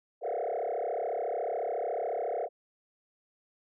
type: tone with frequency modulation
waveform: sine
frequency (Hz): 582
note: D5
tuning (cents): -16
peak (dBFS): -28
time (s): 0.21-2.49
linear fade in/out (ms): 50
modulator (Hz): 34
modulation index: 4.5
effects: tanh soft clip ceiling -27 dBFS